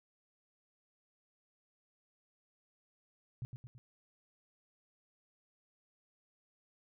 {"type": "tone with echo", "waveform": "sine", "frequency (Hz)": 123.47, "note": "B2", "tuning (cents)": 0, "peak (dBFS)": -37, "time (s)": [3.42, 3.45], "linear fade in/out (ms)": 0, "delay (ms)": 110, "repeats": 3, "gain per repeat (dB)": -5, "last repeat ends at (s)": 3.78, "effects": []}